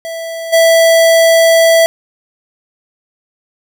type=tone with level steps; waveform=square; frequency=659.3 Hz; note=E5; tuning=in tune; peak=-21 / -6 dBFS; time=0.05-1.86 s; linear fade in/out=0 ms; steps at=0.52 s; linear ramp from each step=20 ms; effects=none